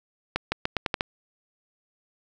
accelerating click train, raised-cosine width 0.3 ms, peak -8 dBFS, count 7, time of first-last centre 0.36-1.009 s, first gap 160 ms, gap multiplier 0.84, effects none

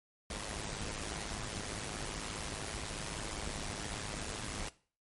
pink noise with amplitude modulation, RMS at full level -37 dBFS, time 0.3-4.69 s, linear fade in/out 5 ms, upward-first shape sine, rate 105 Hz, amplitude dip 75%, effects noise-tail reverb RT60 0.4 s tail -18 dB re dry + MP3 48 kbps

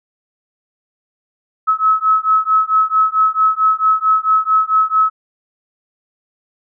sine beating tone pair, 1288 / 1292.5 Hz, E6 / E6, -41 / -34 cents, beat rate 4.5 Hz, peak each -14 dBFS, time 1.67-5.1 s, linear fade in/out 20 ms, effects none

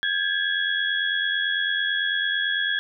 sine tone cluster, 1612 / 1701 / 3338 Hz, G6 / G#6 / G#7, +48 / +41 / +8 cents, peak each -26 dBFS, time 0.03-2.79 s, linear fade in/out 0 ms, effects none

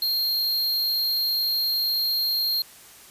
square tone with amplitude modulation, 4217 Hz, C8, 13 cents sharp, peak -21 dBFS, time 0.02-2.62 s, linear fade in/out 2 ms, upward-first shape sine, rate 264 Hz, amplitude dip 25%, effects white hiss -48 dBFS RMS until 3.1 s + resampled to 32000 Hz

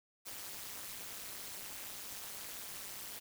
white noise with amplitude modulation, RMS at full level -42 dBFS, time 0.25-3.2 s, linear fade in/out 20 ms, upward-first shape sine, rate 207 Hz, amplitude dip 100%, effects none

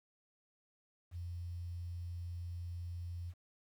sine tone with quantisation, 87 Hz, F2, 6 cents flat, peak -40 dBFS, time 1.11-3.34 s, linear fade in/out 50 ms, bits 11, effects none

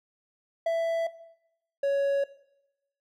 triangle tone pair in turn, 663 / 557.5 Hz, E5 / C#5, +10 / +10 cents, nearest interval minor third, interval 300 cents, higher first, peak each -21 dBFS, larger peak neither, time 0.66-1.07 / 1.83-2.24 s, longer neither, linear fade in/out 5 ms, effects noise-tail reverb RT60 0.8 s tail -17 dB re dry

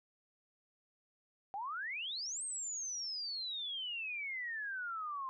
sine exponential two-way sweep, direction up then down, 760 to 8550 to 1037 Hz, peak -38 dBFS, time 1.54-5.29 s, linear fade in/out 0 ms, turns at 2.43 s, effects none

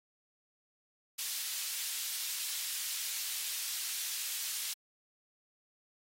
pink high-pass noise, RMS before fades -38 dBFS, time 1.18-4.74 s, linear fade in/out 10 ms, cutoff 3600 Hz, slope 12 dB/octave, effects AAC 48 kbps

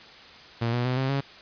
sawtooth tone with pitch steps, 116.54 / 121.63 / 126.94 / 132.48 / 138.27 Hz, A#2 / B2 / B2 / C3 / C#3, 0 / -26 / +48 / +22 / -4 cents, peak -20 dBFS, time 0.61-1.21 s, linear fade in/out 10 ms, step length 120 ms, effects white hiss -47 dBFS RMS until 1.41 s + resampled to 11025 Hz

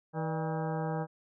harmonic tone with a mistuned harmonic, 160 Hz, D#3, 49 cents sharp, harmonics 1 / 2 / 3 / 4 / 5 / 6 / 7 / 8 / 9 / 10, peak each -33 / -42 / -38 / -41 / -39 / -44 / -52 / -48 / -54 / -49 dBFS, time 0.13-1.07 s, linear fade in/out 50 ms, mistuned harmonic 4, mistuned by -110 cents, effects none

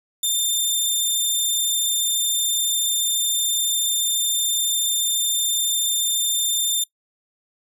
15% pulse tone, 3593 Hz, A7, 36 cents sharp, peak -12 dBFS, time 0.23-6.84 s, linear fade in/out 5 ms, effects noise-tail reverb RT60 0.1 s tail -22 dB re dry

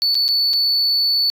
sine tone with dropouts, 4466 Hz, C#8, 12 cents sharp, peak -12 dBFS, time 0.02-1.3 s, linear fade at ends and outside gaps 0 ms, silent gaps 0.145-0.152 / 0.281-0.288 / 0.533-0.537 s, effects tanh soft clip ceiling -13 dBFS

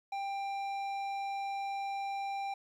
square tone with low-pass filter, 791 Hz, G5, 15 cents sharp, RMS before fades -37 dBFS, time 0.12-2.54 s, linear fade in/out 5 ms, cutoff 3800 Hz, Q 0.55, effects 11-bit

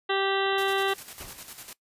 harmonic tone, 390.5 Hz, G4, 7 cents flat, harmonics 1 / 2 / 3 / 4 / 5 / 7 / 8 / 9 / 10, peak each -27 / -30 / -32 / -33 / -34 / -35 / -36 / -37 / -37 dBFS, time 0.09-0.94 s, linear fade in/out 10 ms
clicks, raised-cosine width 0.5 ms, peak -32 dBFS, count 2, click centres 0.463 / 0.529 s
white noise with tremolo, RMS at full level -41 dBFS, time 0.58-1.73 s, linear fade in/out 2 ms, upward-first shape square, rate 10 Hz, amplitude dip 55%
pink noise with exponential decay, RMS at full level -38 dBFS, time 1.2-1.6 s, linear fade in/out 5 ms, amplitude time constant 85 ms
effects noise-tail reverb RT60 0.1 s tail -20 dB re dry + resampled to 32000 Hz

